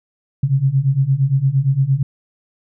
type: beating tone pair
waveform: sine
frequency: 130.81 / 139.51 Hz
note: C3 / C#3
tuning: 0 / +11 cents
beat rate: 8.7 Hz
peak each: -17 / -15 dBFS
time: 0.43-2.03 s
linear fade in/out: 5 ms
effects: none